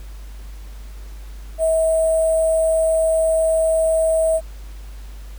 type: tone with sample-and-hold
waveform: sine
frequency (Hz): 646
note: E5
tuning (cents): -35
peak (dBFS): -14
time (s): 1.58-4.41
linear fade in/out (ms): 50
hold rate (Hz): 8820
effects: added 50 Hz sine -32 dBFS peak until 5.38 s + pink hiss -48 dBFS RMS until 5.38 s